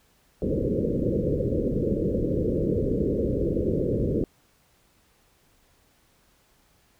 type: low-pass noise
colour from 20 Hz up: white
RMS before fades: -25 dBFS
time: 0.42-4.24 s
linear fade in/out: 2 ms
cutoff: 540 Hz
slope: 96 dB/octave
effects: pink hiss -63 dBFS RMS until 6.99 s